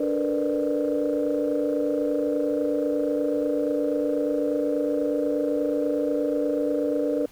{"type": "tone cluster", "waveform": "sine", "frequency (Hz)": [292.3, 445.5, 469.2, 497.5, 594], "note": ["D4", "A4", "A#4", "B4", "D5"], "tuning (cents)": [-8, 22, 11, 13, 20], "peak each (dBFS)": [-25, -34, -28, -27, -28], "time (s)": [0, 7.26], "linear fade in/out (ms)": 5, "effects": ["tanh soft clip ceiling -14 dBFS", "pink hiss -53 dBFS RMS until 7.31 s"]}